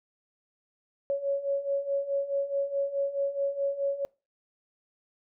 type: beating tone pair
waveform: sine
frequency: 554.4 / 559.1 Hz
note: C#5 / C#5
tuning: 0 / +15 cents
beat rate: 4.7 Hz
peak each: -32 / -28 dBFS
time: 1.1-4.05 s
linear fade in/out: 0 ms
effects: noise-tail reverb RT60 0.3 s tail -26 dB re dry